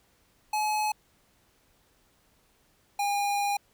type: tone pair in turn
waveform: square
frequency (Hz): 851 / 811.5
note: G#5 / G#5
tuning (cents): +42 / -40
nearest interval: minor second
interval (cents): 82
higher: first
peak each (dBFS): -26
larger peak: neither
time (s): 0.53-0.92 / 2.99-3.57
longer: second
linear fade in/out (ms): 5
effects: pink hiss -66 dBFS RMS until 3.73 s